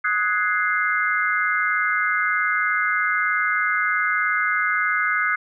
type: chord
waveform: sine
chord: Ab dominant seventh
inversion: second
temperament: equal with one note detuned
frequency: 1256.8 / 1480 / 1661.2 / 2093 Hz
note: Eb6 / Gb6 / Ab6 / C7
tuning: +17 / 0 / 0 / 0 cents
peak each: -24 / -23 / -26 / -24 dBFS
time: 0.04-5.36 s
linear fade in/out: 10 ms
effects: none